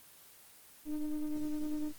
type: ring-modulated tone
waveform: triangle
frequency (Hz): 153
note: D#3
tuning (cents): -29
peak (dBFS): -27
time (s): 0.85-1.93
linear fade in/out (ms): 50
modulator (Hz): 148
effects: white hiss -57 dBFS RMS until 1.98 s + Opus 24 kbps